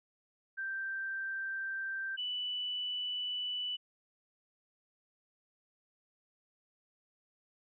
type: tone pair in turn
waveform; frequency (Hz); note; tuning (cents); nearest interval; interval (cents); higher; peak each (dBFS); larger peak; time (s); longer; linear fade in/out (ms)
sine; 1568 / 2973; G6 / F#7; 0 / +8; major seventh; 1108; second; -35 / -34; second; 0.57-2.17 / 2.17-3.77; neither; 20
effects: none